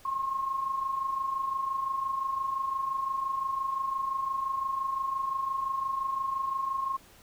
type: tone pair together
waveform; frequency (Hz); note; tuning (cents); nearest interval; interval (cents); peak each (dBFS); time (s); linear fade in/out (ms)
sine; 1052 / 1077.8; C6 / C#6; +9 / -49; unison; 42; -36 / -29; 0.05-6.97; 5
effects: pink hiss -56 dBFS RMS until 7.22 s